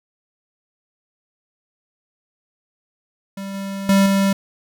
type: tone with level steps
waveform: square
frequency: 196 Hz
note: G3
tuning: in tune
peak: -28 / -26 / -12 / -15 dBFS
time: 3.37-4.33 s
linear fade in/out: 5 ms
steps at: 3.54 / 3.89 / 4.06 s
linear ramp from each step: 2 ms
effects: none